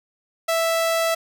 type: tone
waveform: sawtooth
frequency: 659.3 Hz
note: E5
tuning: in tune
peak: -15 dBFS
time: 0.48-1.15 s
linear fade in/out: 10 ms
effects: none